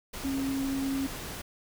sine tone in noise, 271.4 Hz, C#4, 36 cents flat, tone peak -28 dBFS, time 0.24-1.07 s, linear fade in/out 10 ms, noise pink, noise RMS -39 dBFS, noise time 0.13-1.42 s, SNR +8 dB, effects none

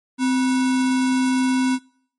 sine tone with sample-and-hold, 258.5 Hz, C4, 21 cents flat, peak -16 dBFS, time 0.18-1.79 s, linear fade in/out 50 ms, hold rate 1225 Hz, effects noise-tail reverb RT60 0.6 s tail -24 dB re dry + MP3 48 kbps

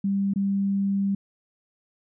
sine tone with dropouts, 197.5 Hz, G3, 13 cents sharp, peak -21 dBFS, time 0.04-1.15 s, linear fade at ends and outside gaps 5 ms, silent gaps 0.337-0.359 s, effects none

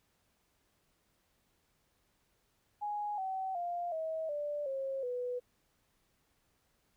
sine tone with pitch steps, 830.6 / 761.7 / 698.4 / 640.5 / 587.3 / 538.6 / 493.9 Hz, G#5 / G5 / F5 / E5 / D5 / C#5 / B4, 0 / -50 / 0 / -50 / 0 / -50 / 0 cents, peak -34 dBFS, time 2.81-5.4 s, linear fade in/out 20 ms, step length 370 ms, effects pink hiss -75 dBFS RMS until 6.96 s

